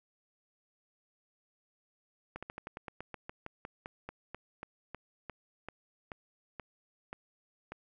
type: slowing click train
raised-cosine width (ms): 0.5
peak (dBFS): -26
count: 23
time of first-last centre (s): 2.36-7.72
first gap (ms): 66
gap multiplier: 1.11
effects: none